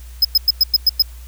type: tone bursts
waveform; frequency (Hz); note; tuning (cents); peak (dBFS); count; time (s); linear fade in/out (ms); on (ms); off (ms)
square; 5090; D#8; +39; -9; 7; 0.22-1.023; 5; 29; 100
effects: added 60 Hz sine -33 dBFS peak until 1.27 s + white hiss -47 dBFS RMS until 1.27 s